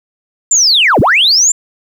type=linear two-way sweep; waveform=sine; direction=down then up; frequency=7390 to 66.8 to 7390 Hz; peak=-5 dBFS; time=0.51-1.52 s; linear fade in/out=5 ms; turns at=1 s; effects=tanh soft clip ceiling -1 dBFS + 7-bit